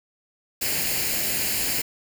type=noise with comb filter; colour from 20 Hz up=white; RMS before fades=-25 dBFS; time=0.61-1.82 s; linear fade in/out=10 ms; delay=0.42 ms; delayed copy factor=+0.6; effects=none